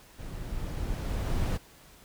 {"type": "noise with level ramp", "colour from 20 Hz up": "brown", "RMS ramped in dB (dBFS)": [-39, -26], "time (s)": [0.18, 1.58], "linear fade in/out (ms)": 20, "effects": ["pink hiss -55 dBFS RMS until 2.04 s"]}